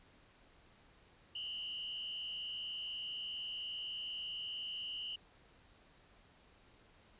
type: tone with frequency modulation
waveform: sine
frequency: 2950 Hz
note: F#7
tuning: 6 cents flat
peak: -40 dBFS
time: 1.35-5.16 s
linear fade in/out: 5 ms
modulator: 75.8 Hz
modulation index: 1.7
effects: pink hiss -65 dBFS RMS until 7.19 s + resampled to 8000 Hz